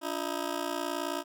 15% pulse ring-modulated tone, 318.3 Hz, D#4, 39 cents sharp, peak -22 dBFS, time 0.01-1.24 s, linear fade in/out 50 ms, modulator 29.5 Hz, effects none

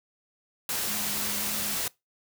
sine tone in noise, 207.7 Hz, G#3, in tune, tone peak -41 dBFS, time 0.87-1.75 s, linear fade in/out 2 ms, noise white, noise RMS -30 dBFS, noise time 0.69-1.88 s, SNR -14 dB, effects noise-tail reverb RT60 0.2 s tail -22 dB re dry

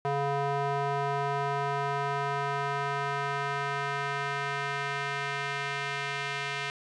square tone with band-pass filter sweep, 140.7 Hz, C#3, 26 cents sharp, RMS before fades -31 dBFS, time 0.05-6.7 s, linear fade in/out 0 ms, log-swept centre 760 to 2300 Hz, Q 1.3, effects resampled to 22050 Hz

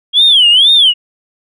sine tone with vibrato, 3219 Hz, G7, 45 cents sharp, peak -3 dBFS, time 0.13-0.94 s, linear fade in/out 50 ms, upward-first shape sine, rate 2.1 Hz, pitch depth 230 cents each way, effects tanh soft clip ceiling 0 dBFS

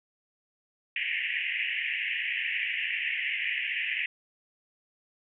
pink band-pass noise, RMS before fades -31 dBFS, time 0.96-4.06 s, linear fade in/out 2 ms, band 1800 to 2900 Hz, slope 96 dB/octave, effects none

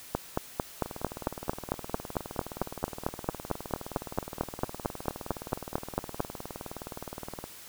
two click trains, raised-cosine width 1 ms, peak -23 / -12 dBFS, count 128 / 28, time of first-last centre 0.86-7.44 / 0.15-6.204 s, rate 19.3 / 4.46 Hz, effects white hiss -48 dBFS RMS until 7.68 s

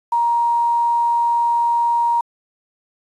sine tone with quantisation, 941 Hz, A#5, 16 cents sharp, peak -14 dBFS, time 0.12-2.21 s, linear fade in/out 5 ms, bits 7, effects resampled to 24000 Hz

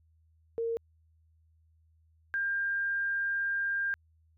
sine tone pair in turn, 460 / 1599 Hz, A#4 / G6, -23 / +34 cents, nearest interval octave + minor seventh, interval 2157 cents, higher second, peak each -29 / -28 dBFS, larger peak second, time 0.58-0.77 / 2.34-3.94 s, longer second, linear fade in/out 0 ms, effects added 80 Hz sine -63 dBFS peak until 4.37 s

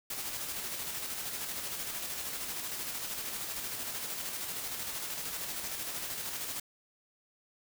white noise with tremolo, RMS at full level -37 dBFS, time 0.1-6.6 s, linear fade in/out 5 ms, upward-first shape square, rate 13 Hz, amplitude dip 30%, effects none

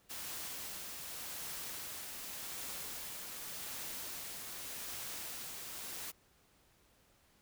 white noise with tremolo, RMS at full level -43 dBFS, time 0.09-6.12 s, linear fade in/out 20 ms, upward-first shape triangle, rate 0.86 Hz, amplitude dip 30%, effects pink hiss -69 dBFS RMS until 7.41 s

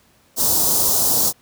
white band-stop noise, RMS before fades -17 dBFS, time 0.36-1.33 s, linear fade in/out 50 ms, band 1000 to 4600 Hz, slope 24 dB/octave, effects pink hiss -56 dBFS RMS until 1.41 s + high-pass 60 Hz 12 dB/octave

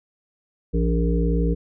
harmonic tone with a mistuned harmonic, 57.8 Hz, A#1, 14 cents flat, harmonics 1 / 3 / 5 / 7 / 8, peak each -20 / -23 / -28 / -31 / -28 dBFS, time 0.73-1.55 s, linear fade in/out 20 ms, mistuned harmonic 3, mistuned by -39 cents, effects none

